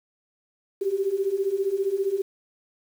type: beating tone pair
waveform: sine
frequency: 380.8 / 395.8 Hz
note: F#4 / G4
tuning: +50 / +17 cents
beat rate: 15 Hz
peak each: -27 / -24 dBFS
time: 0.81-2.22 s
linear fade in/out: 10 ms
effects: 8-bit